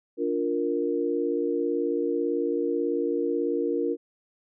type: chord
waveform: sine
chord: Bb major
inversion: first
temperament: just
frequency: 291.4 / 349.6 / 466.2 Hz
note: D4 / F4 / Bb4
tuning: -13 / +2 / 0 cents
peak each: -29 / -28 / -27 dBFS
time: 0.17-3.97 s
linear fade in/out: 50 ms
effects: none